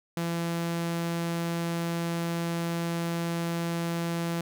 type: tone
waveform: sawtooth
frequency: 168.9 Hz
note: E3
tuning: 42 cents sharp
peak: -24 dBFS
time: 0.17-4.41 s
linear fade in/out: 2 ms
effects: none